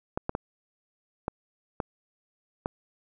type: clicks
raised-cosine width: 1 ms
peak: -14 dBFS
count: 6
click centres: 0.175 / 0.294 / 0.351 / 1.281 / 1.802 / 2.659 s
effects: none